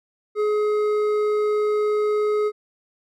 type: tone with hard clipping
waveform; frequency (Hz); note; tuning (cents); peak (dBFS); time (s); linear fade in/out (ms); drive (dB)
triangle; 421.6; G#4; +26; -20; 0.35-2.52; 50; 11
effects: none